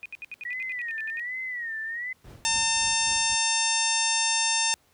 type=tone bursts; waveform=sine; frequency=2471 Hz; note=D#7; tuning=13 cents flat; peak=-34 dBFS; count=13; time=0.03-1.196 s; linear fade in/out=0 ms; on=26 ms; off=69 ms
type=tone with vibrato; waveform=sine; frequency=1905 Hz; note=A#6; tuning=37 cents sharp; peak=-30 dBFS; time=0.45-2.13 s; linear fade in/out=5 ms; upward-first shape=sine; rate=1.3 Hz; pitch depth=130 cents each way
type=noise with tremolo; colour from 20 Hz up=brown; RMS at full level=-39 dBFS; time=2.24-3.35 s; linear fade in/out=5 ms; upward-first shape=triangle; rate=3.7 Hz; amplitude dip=80%
type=harmonic tone; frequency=900 Hz; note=A5; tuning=39 cents sharp; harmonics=1 / 2 / 3 / 4 / 5 / 6 / 7 / 8 / 9 / 10; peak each=-31 / -34 / -30 / -31 / -36 / -30 / -30 / -34 / -30 / -35 dBFS; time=2.45-4.74 s; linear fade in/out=0 ms
effects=pink hiss -64 dBFS RMS until 4.93 s + high-pass 60 Hz 12 dB/octave